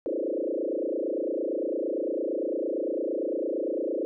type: tone with frequency modulation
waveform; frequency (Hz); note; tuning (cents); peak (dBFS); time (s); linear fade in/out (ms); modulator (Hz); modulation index
sine; 431.9; A4; -32; -26; 0.06-4.05; 0; 28.8; 4.6
effects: none